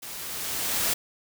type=noise with level ramp; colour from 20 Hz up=white; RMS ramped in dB=-39 to -24 dBFS; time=0.02-0.94 s; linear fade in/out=10 ms; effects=none